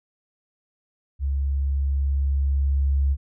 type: tone with level ramp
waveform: sine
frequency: 69.1 Hz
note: C#2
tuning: 5 cents flat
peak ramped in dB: -21 to -17 dBFS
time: 1.19-3.17 s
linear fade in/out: 50 ms
effects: none